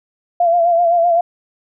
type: tone with vibrato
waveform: sine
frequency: 686 Hz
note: F5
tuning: 31 cents flat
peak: -10 dBFS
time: 0.4-1.21 s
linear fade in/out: 5 ms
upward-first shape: sine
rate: 7.8 Hz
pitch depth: 51 cents each way
effects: none